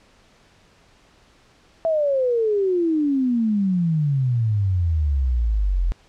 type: exponential sweep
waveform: sine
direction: down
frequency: 664 to 41.09 Hz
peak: -17 dBFS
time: 1.85-5.92 s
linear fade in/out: 0 ms
effects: pink hiss -55 dBFS RMS until 6.08 s + low-pass 6000 Hz 12 dB/octave